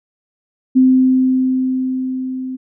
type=tone with level ramp; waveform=sine; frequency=258.7 Hz; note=C4; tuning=19 cents flat; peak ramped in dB=-6 to -22 dBFS; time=0.75-2.57 s; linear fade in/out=20 ms; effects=none